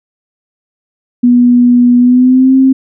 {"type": "tone with pitch glide", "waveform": "sine", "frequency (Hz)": [244, 264.6], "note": ["B3", "C4"], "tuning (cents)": [-21, 20], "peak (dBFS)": -3, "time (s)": [1.23, 2.73], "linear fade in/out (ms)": 10, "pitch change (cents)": 141, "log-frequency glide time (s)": [1.98, 2.55], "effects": []}